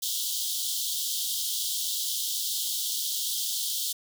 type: high-pass noise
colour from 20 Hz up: pink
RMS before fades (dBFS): -30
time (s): 0.02-3.93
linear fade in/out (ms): 10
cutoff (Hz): 3100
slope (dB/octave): 96
effects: none